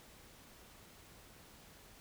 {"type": "silence", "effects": ["pink hiss -59 dBFS RMS until 2 s"]}